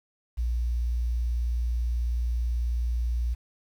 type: tone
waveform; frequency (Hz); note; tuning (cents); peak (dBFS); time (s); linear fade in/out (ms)
sine; 59.2; A#1; +27; -24; 0.37-3.35; 20
effects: 9-bit